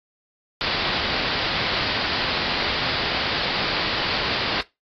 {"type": "low-pass noise", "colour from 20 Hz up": "white", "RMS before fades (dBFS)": -25, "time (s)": [0.61, 4.61], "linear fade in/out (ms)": 0, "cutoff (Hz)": 4900, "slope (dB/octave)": 96, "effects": ["noise-tail reverb RT60 0.2 s tail -18 dB re dry", "AAC 32 kbps"]}